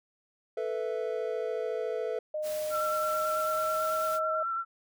triangle chord, A suspended second, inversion none, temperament equal, 440 / 493.9 / 659.3 Hz, A4 / B4 / E5, 0 / 0 / 0 cents, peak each -31 / -32 / -35 dBFS, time 0.57-2.19 s, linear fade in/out 5 ms
sine tone with pitch glide, 612 to 630.7 Hz, D#5 to D#5, -29 to +23 cents, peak -30 dBFS, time 2.34-4.43 s, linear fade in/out 5 ms, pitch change +52 cents, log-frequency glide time 2.59-3.94 s
white noise, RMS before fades -43 dBFS, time 2.42-4.2 s, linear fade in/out 50 ms
sine tone with vibrato, 1348 Hz, E6, 38 cents sharp, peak -29 dBFS, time 2.7-4.65 s, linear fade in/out 50 ms, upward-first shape square, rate 9.1 Hz, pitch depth 19 cents each way
effects none

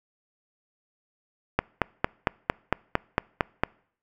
click train, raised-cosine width 0.5 ms, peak -5 dBFS, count 10, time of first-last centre 1.59-3.635 s, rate 4.4 Hz, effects noise-tail reverb RT60 0.6 s tail -26 dB re dry

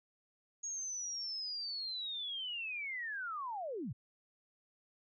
sine linear sweep, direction down, 6645 to 92.6 Hz, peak -38 dBFS, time 0.63-3.93 s, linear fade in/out 10 ms, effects none

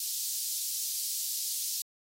pink high-pass noise, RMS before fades -34 dBFS, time 0-1.82 s, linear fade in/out 2 ms, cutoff 4600 Hz, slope 24 dB/octave, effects AAC 48 kbps

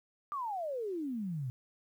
sine exponential sweep, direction down, 1210 to 120 Hz, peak -34 dBFS, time 0.32-1.5 s, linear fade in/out 0 ms, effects 11-bit

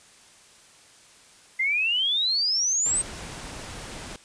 sine exponential sweep, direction up, 2045 to 8450 Hz, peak -21 dBFS, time 1.59-3.02 s, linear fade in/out 10 ms
pink noise, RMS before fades -38 dBFS, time 2.86-4.16 s, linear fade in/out 0 ms
effects white hiss -53 dBFS RMS until 4.24 s + resampled to 22050 Hz

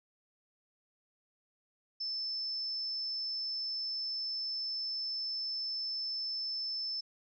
sine tone, 5274 Hz, E8, in tune, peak -34 dBFS, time 2-7.01 s, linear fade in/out 10 ms, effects none

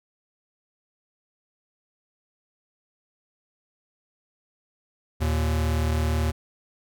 square tone pair together, 77.78 / 116.32 Hz, D#2 / A#2, 0 / -3 cents, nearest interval perfect fifth, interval 697 cents, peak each -23 / -30 dBFS, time 5.2-6.32 s, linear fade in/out 20 ms, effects none

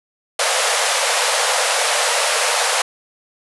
pink band-pass noise, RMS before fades -18 dBFS, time 0.39-2.82 s, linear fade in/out 5 ms, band 470 to 11000 Hz, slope 96 dB/octave, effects none

